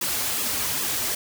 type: noise with flanger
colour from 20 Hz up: white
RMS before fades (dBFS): -26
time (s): 0.01-1.15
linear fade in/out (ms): 5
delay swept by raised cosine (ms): 1.3 to 6.2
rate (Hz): 2.5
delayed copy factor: -0.9
effects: none